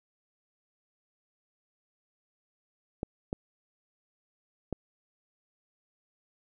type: clicks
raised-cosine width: 2 ms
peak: -18 dBFS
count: 3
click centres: 3.031 / 3.329 / 4.727 s
effects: none